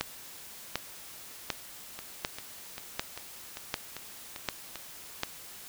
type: two click trains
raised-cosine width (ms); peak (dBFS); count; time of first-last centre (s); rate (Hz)
0.2; -11 / -21; 8 / 8; 0.01-5.234 / 1.99-4.757; 1.34 / 2.53
effects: white hiss -47 dBFS RMS until 5.68 s